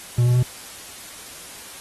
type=tone with pitch steps; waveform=triangle; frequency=120.9 / 122.66 / 124.44 Hz; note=B2 / B2 / B2; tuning=-36 / -11 / +14 cents; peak=-12 dBFS; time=0.18-0.429 s; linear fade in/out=5 ms; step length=83 ms; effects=white hiss -39 dBFS RMS until 1.8 s + AAC 32 kbps